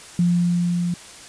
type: tone with level ramp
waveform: sine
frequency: 174.61 Hz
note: F3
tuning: in tune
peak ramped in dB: -14 to -20 dBFS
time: 0.19-0.94 s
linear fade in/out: 2 ms
effects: white hiss -41 dBFS RMS until 1.28 s + resampled to 22050 Hz